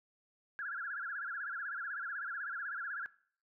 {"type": "tone with vibrato", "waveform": "sine", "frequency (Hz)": 1516, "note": "F#6", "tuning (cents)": 42, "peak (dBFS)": -37, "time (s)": [0.59, 3.06], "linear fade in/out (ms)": 0, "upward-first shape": "sine", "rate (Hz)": 16, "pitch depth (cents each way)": 200, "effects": ["noise-tail reverb RT60 0.5 s tail -18 dB re dry"]}